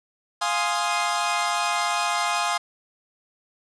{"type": "chord", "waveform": "sawtooth", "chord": "F minor seventh", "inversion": "none", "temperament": "equal", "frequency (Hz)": [698.5, 830.6, 1046.5, 1244.5], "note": ["F5", "Ab5", "C6", "Eb6"], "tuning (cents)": [0, 0, 0, 0], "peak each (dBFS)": -24, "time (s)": [0.41, 2.58], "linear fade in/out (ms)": 10, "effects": ["resampled to 22050 Hz", "8-bit"]}